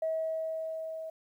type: tone with level ramp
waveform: sine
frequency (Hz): 642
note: E5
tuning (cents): -46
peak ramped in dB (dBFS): -27 to -37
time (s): 0.02-1.1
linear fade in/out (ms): 5
effects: tanh soft clip ceiling -23 dBFS + 11-bit